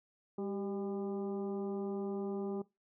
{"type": "harmonic tone with a mistuned harmonic", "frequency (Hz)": 201.2, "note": "G3", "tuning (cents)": 45, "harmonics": [1, 2, 3, 4, 5, 6], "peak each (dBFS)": [-39, -38, -52, -50, -58, -57], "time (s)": [0.38, 2.62], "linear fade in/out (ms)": 5, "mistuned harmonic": 2, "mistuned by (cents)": -47, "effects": ["noise-tail reverb RT60 0.2 s tail -19 dB re dry"]}